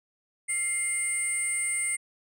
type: tone cluster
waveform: sine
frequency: 2110 / 8540 / 9300 Hz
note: C7 / C9 / D9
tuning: +14 / +34 / -18 cents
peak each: -29 dBFS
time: 0.48-1.97 s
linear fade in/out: 20 ms
effects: tanh soft clip ceiling -21 dBFS